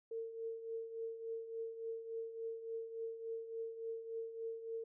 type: tone with tremolo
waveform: sine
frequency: 453.9 Hz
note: A#4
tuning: 46 cents flat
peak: -38 dBFS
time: 0.11-4.84 s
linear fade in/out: 5 ms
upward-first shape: triangle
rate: 3.5 Hz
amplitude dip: 70%
effects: none